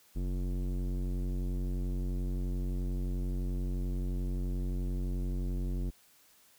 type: tone with low-pass filter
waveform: square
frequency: 45.75 Hz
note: F#1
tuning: 19 cents flat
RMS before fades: -33 dBFS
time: 0.15-5.91 s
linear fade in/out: 20 ms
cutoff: 300 Hz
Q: 1.4
effects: white hiss -63 dBFS RMS until 6.58 s